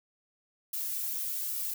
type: noise with flanger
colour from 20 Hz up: violet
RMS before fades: -34 dBFS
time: 0.73-1.74 s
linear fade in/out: 5 ms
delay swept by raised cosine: 1.9 to 2.78 ms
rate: 1.2 Hz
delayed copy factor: -0.85
effects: none